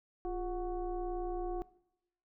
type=tone with frequency modulation; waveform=sine; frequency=351.9 Hz; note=F4; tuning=13 cents sharp; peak=-34 dBFS; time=0.25-1.62 s; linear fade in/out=0 ms; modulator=381 Hz; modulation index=1; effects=noise-tail reverb RT60 0.8 s tail -20 dB re dry